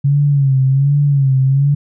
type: tone with vibrato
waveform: sine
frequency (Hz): 138.3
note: C#3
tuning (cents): -4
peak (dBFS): -9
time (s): 0.04-1.75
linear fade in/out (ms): 10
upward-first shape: sine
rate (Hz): 1.3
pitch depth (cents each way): 79
effects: none